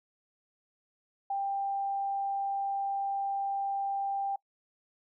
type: tone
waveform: sine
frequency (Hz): 791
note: G5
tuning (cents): +15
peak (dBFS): -29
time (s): 1.3-4.36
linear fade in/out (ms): 5
effects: noise-tail reverb RT60 0.1 s tail -24 dB re dry